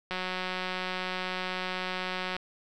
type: click train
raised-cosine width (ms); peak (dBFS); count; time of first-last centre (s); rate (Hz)
0.3; -17; 416; 0.11-2.365; 184
effects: none